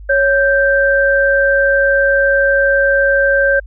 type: tone pair together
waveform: sine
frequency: 554.7 / 1568 Hz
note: C#5 / G6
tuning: +1 / 0 cents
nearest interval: octave + tritone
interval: 1799 cents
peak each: -12 dBFS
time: 0.09-3.6 s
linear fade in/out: 10 ms
effects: added 50 Hz sine -30 dBFS peak until 3.66 s